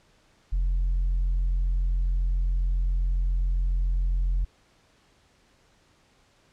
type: tone with tanh clipping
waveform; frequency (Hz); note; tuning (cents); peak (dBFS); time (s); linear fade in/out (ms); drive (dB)
sine; 43.65; F1; 0; -22; 0.52-4.45; 10; 1
effects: pink hiss -62 dBFS RMS until 6.52 s + low-pass 7000 Hz 12 dB/octave